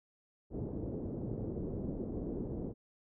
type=low-pass noise; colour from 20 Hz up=white; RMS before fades=-39 dBFS; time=0.5-2.74 s; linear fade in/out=50 ms; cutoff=410 Hz; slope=24 dB/octave; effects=none